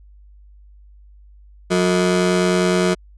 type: ring-modulated tone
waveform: 30% pulse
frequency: 271.5 Hz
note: C#4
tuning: 36 cents flat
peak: -9 dBFS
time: 1.7-2.95 s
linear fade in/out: 20 ms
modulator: 90.8 Hz
effects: added 50 Hz sine -43 dBFS peak until 3.17 s + resampled to 22050 Hz